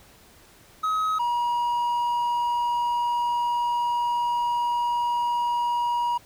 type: tone pair in turn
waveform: triangle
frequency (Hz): 1272 / 957.3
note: D#6 / A#5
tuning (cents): +38 / +46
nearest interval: perfect fourth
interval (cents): 492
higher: first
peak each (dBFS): -20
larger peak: neither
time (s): 0.83-1.19 / 1.19-6.18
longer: second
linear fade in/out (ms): 10
effects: pink hiss -53 dBFS RMS until 6.25 s